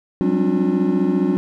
triangle tone cluster, 182.7 / 197.4 / 270.7 / 295.5 / 358.3 Hz, F#3 / G3 / C#4 / D4 / F4, -22 / +12 / -41 / +11 / +44 cents, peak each -20 dBFS, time 0.21-1.37 s, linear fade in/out 0 ms, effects none

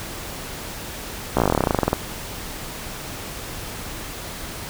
slowing click train, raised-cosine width 1 ms, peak -3 dBFS, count 20, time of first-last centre 1.37-1.931 s, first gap 15 ms, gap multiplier 1.07, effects pink hiss -33 dBFS RMS until 4.69 s

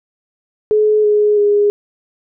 sine tone with pitch steps, 426.2 / 418.9 / 411.7 Hz, G#4 / G#4 / G#4, +45 / +15 / -15 cents, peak -9 dBFS, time 0.71-1.7 s, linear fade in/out 0 ms, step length 330 ms, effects none

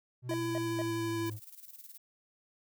triangle linear sweep, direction down, 124.9 to 106.1 Hz, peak -36 dBFS, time 0.22-1.4 s, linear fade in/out 50 ms
square tone with vibrato, 334.6 Hz, E4, 26 cents sharp, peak -33 dBFS, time 0.29-1.3 s, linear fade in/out 5 ms, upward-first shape triangle, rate 12 Hz, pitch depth 9 cents each way
triangle tone bursts, 636 Hz, D#5, 38 cents sharp, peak -33 dBFS, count 3, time 0.31-0.817 s, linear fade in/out 0 ms, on 29 ms, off 210 ms
violet noise with tremolo, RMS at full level -49 dBFS, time 1.26-1.98 s, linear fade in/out 5 ms, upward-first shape square, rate 19 Hz, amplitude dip 65%
effects none

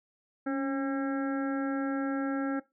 harmonic tone with a mistuned harmonic, 270 Hz, C#4, 45 cents flat, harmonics 1 / 2 / 3 / 5 / 6 / 7 / 8, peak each -29 / -36 / -41 / -40 / -42 / -53 / -55 dBFS, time 0.46-2.6 s, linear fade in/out 10 ms, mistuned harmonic 1, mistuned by +41 cents, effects noise-tail reverb RT60 0.2 s tail -18 dB re dry

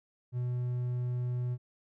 triangle tone, 123.47 Hz, B2, in tune, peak -28 dBFS, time 0.32-1.58 s, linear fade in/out 50 ms, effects none

